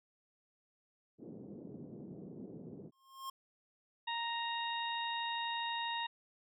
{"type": "band-pass noise", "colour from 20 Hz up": "pink", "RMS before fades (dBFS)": -49, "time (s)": [1.18, 2.91], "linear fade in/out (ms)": 50, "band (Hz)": [150, 420], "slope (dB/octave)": 24}
{"type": "tone with exponential growth", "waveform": "square", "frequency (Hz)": 1070, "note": "C6", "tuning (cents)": 38, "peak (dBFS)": -39, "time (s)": [2.92, 3.3], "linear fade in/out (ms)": 5, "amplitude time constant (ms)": 82}
{"type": "harmonic tone", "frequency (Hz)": 932.3, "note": "A#5", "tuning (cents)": 0, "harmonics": [1, 2, 3, 4], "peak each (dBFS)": [-38, -43, -44, -42], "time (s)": [4.07, 6.07], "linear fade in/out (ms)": 10}
{"effects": []}